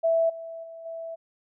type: tone with level steps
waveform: sine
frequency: 659 Hz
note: E5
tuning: 1 cent flat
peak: -19 / -35 / -39 / -33 dBFS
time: 0.03-1.16 s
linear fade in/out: 20 ms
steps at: 0.29 / 0.63 / 0.85 s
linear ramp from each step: 10 ms
effects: none